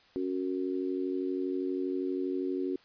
harmonic tone, 92.5 Hz, F#2, in tune, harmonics 3 / 4 / 5, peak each -33 / -32 / -43 dBFS, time 0.16-2.76 s, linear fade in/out 0 ms, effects white hiss -61 dBFS RMS until 2.84 s + resampled to 11025 Hz

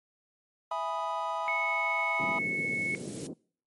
triangle chord, E major seventh, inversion none, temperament equal, 659.3 / 830.6 / 987.8 / 1244.5 Hz, E5 / G#5 / B5 / D#6, 0 / 0 / 0 / 0 cents, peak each -34 / -35 / -32 / -35 dBFS, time 0.71-2.39 s, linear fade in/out 5 ms
blue noise with exponential growth, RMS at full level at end -40 dBFS, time 1.1-3.27 s, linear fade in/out 2 ms, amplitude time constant 470 ms
sine tone, 2201 Hz, C#7, 13 cents flat, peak -28 dBFS, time 1.48-2.95 s, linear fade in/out 0 ms
pink band-pass noise, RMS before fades -39 dBFS, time 2.19-3.34 s, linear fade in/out 10 ms, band 150 to 450 Hz, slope 24 dB/octave
effects noise-tail reverb RT60 0.5 s tail -25 dB re dry + MP3 48 kbps

